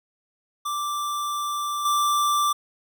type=tone with level steps; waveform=square; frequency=1174.7 Hz; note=D6; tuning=in tune; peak=-26 / -20 dBFS; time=0.65-2.53 s; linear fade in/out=10 ms; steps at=1.85 s; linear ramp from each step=5 ms; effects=none